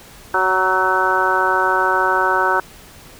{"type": "harmonic tone with a mistuned harmonic", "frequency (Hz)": 186.7, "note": "F#3", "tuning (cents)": 16, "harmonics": [2, 3, 4, 5, 6, 7, 8], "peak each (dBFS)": [-23, -25, -24, -19, -25, -21, -19], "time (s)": [0.34, 2.6], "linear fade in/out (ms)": 2, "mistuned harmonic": 8, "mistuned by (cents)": 16, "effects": ["pink hiss -42 dBFS RMS until 3.19 s"]}